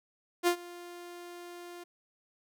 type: tone with ADSR envelope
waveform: sawtooth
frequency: 350 Hz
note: F4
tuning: 4 cents sharp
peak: -18 dBFS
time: 0.43-1.84 s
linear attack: 42 ms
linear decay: 86 ms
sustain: -22 dB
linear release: 10 ms
effects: none